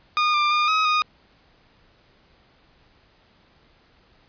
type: tone with pitch steps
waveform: sawtooth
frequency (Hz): 1222 / 1192 / 1212 / 1270 / 1237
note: D#6 / D6 / D#6 / D#6 / D#6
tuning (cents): -32 / +25 / -46 / +35 / -10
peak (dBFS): -14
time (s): 0.17-1.02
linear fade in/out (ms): 0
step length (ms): 170
effects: pink hiss -58 dBFS RMS until 4.28 s + resampled to 11025 Hz